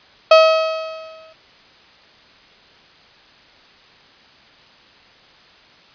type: tone with exponential decay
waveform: 35% pulse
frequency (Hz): 640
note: D#5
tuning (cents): +49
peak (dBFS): -3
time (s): 0.31-1.33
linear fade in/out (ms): 5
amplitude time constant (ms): 220
effects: white hiss -48 dBFS RMS until 5.94 s + resampled to 11025 Hz